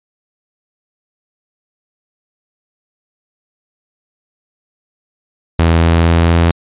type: tone with pitch steps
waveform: sawtooth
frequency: 82.8 / 83.28 / 83.76 / 84.25 Hz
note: E2 / E2 / E2 / E2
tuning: +8 / +18 / +28 / +38 cents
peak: -4 dBFS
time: 5.59-6.51 s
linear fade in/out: 0 ms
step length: 230 ms
effects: resampled to 8000 Hz